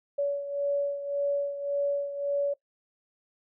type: beating tone pair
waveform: sine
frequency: 567 / 568.8 Hz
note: C#5 / C#5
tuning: +39 / +45 cents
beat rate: 1.8 Hz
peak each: -27 / -33 dBFS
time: 0.18-2.54 s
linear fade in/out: 10 ms
effects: noise-tail reverb RT60 0.1 s tail -19 dB re dry